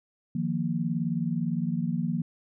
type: chord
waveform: sine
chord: Eb suspended second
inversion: none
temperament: just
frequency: 155.56 / 175.01 / 233.3 Hz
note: Eb3 / F3 / Bb3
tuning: 0 / +4 / +2 cents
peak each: -31 / -29 / -30 dBFS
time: 0.35-2.22 s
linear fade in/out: 5 ms
effects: none